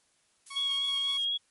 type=noise; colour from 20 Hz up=violet; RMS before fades=-44 dBFS; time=0.46-1.25 s; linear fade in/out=5 ms
type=tone with tremolo; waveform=15% pulse; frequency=1109 Hz; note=C#6; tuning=in tune; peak=-33 dBFS; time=0.5-1.18 s; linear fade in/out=10 ms; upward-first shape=square; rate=5.2 Hz; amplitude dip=40%
type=tone with vibrato; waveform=sine; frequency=3302 Hz; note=G#7; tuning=11 cents flat; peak=-27 dBFS; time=0.55-1.38 s; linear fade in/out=20 ms; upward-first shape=triangle; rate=4 Hz; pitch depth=27 cents each way
effects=white hiss -69 dBFS RMS until 1.5 s + MP3 48 kbps